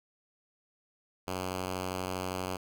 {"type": "tone", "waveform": "5% pulse", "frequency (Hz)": 92.5, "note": "F#2", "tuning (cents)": 0, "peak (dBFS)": -22, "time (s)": [1.27, 2.57], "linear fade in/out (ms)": 10, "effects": []}